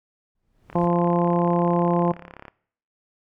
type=noise with exponential growth; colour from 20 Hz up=brown; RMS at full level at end=-39 dBFS; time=0.35-0.86 s; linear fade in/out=5 ms; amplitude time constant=110 ms
type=click train; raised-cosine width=0.5 ms; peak=-24 dBFS; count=63; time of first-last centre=0.7-2.482 s; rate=34.8 Hz
type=harmonic tone; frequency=173.4 Hz; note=F3; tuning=12 cents flat; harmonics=1 / 2 / 3 / 4 / 5 / 6; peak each=-21 / -24 / -26 / -27 / -28 / -29 dBFS; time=0.75-2.12 s; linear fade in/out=5 ms
effects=noise-tail reverb RT60 0.6 s tail -21 dB re dry